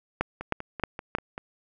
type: two click trains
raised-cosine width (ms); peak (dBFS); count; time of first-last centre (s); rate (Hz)
0.5; -9 / -20; 4 / 6; 0.21-1.15 / 0.41-1.379; 3.19 / 5.16
effects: none